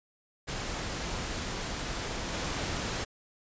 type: noise with level steps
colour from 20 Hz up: pink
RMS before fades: -35 / -33 dBFS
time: 0.47-3.05 s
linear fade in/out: 20 ms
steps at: 2.33 s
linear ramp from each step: 10 ms
effects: resampled to 16000 Hz